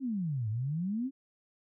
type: exponential two-way sweep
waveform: sine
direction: down then up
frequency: 279.4 to 103.83 to 279.4 Hz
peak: -30 dBFS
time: 0-1.11 s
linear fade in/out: 50 ms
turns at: 0.49 s
effects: none